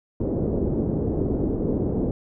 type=low-pass noise; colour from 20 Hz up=white; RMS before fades=-24 dBFS; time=0.2-2.11 s; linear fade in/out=2 ms; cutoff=420 Hz; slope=24 dB/octave; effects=none